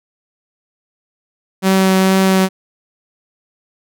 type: tone with vibrato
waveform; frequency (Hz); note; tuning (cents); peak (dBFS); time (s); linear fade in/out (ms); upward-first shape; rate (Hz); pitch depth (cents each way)
sawtooth; 190; F#3; +46; -6; 1.62-2.49; 50; triangle; 2.2; 11
effects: none